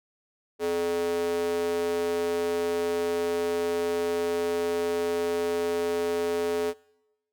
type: tone with high-pass filter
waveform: square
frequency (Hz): 85.5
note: F2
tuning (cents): -36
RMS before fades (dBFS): -27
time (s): 0.59-6.74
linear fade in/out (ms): 50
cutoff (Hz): 400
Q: 4.8
effects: noise-tail reverb RT60 0.9 s tail -23 dB re dry